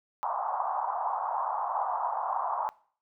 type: band-pass noise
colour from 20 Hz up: pink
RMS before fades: -31 dBFS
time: 0.23-2.69 s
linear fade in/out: 0 ms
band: 730 to 1100 Hz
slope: 48 dB/octave
effects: noise-tail reverb RT60 0.5 s tail -22 dB re dry